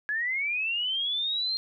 sine linear sweep, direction up, 1667 to 4215 Hz, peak -26 dBFS, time 0.09-1.57 s, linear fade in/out 0 ms, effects none

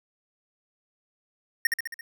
square tone with echo, 1847 Hz, A#6, 16 cents flat, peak -19 dBFS, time 1.65-1.67 s, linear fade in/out 2 ms, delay 68 ms, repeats 5, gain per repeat -4 dB, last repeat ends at 2.01 s, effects none

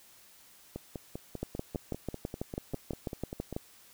two click trains, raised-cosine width 2 ms, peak -20 / -24 dBFS, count 14 / 15, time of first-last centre 1.43-3.565 / 0.76-3.527 s, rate 6.09 / 5.06 Hz, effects white hiss -58 dBFS RMS until 3.93 s

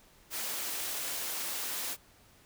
white high-pass noise, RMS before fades -36 dBFS, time 0.3-1.97 s, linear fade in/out 50 ms, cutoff 280 Hz, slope 12 dB/octave, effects pink hiss -61 dBFS RMS until 2.45 s

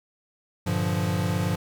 square chord, G minor seventh, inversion none, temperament equal with one note detuned, 98 / 116.54 / 146.16 / 174.61 Hz, G2 / Bb2 / D3 / F3, 0 / 0 / -8 / 0 cents, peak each -28 / -33 / -32 / -28 dBFS, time 0.66-1.56 s, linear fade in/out 10 ms, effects 10-bit

